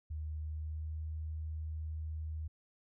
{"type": "tone with pitch glide", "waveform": "sine", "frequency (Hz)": [77.1, 78.31], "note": ["D#2", "D#2"], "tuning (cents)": [-15, 12], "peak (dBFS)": -37, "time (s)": [0.1, 2.48], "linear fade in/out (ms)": 10, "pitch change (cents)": 27, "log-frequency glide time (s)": [0.43, 1.02], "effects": []}